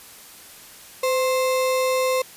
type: tone with sample-and-hold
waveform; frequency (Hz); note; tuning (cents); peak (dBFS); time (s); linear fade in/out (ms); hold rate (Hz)
sine; 514; C5; -31; -18; 1.03-2.22; 5; 1575
effects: white hiss -44 dBFS RMS until 2.36 s + resampled to 32000 Hz